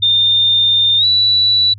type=tone with pitch glide; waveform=sine; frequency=3619 to 3947 Hz; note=A7 to B7; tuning=+48 to -2 cents; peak=-9 dBFS; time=0.02-1.74 s; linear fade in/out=10 ms; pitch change=+150 cents; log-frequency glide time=0.98-1.05 s; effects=added 101 Hz sine -32 dBFS peak until 1.78 s